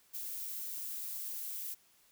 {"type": "noise", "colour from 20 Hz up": "violet", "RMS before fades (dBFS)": -41, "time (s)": [0.13, 1.75], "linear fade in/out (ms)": 20, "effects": ["white hiss -67 dBFS RMS until 2.11 s"]}